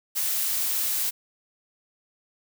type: noise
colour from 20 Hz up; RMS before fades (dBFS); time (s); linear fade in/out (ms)
blue; -26; 0.15-1.11; 20
effects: none